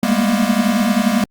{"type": "tone cluster", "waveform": "square", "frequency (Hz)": [198.8, 211.3, 230.5, 241], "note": ["G3", "G#3", "A#3", "B3"], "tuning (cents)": [25, 30, -19, -42], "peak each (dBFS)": -20, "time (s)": [0.03, 1.24], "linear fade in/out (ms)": 2, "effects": ["Opus 48 kbps"]}